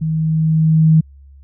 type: tone with level ramp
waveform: sine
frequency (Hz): 158.5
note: D#3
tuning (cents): +32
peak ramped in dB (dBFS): -16 to -6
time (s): 0.01-1.01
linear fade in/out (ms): 10
effects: added 69 Hz sine -39 dBFS peak until 1.43 s